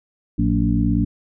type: harmonic tone with a mistuned harmonic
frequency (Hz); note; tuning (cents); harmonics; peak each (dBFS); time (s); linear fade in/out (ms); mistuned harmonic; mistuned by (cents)
57.7; A#1; -17; 1 / 2 / 3 / 4 / 5; -22 / -22 / -22 / -22 / -22; 0.38-1.05; 10; 3; +85
effects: none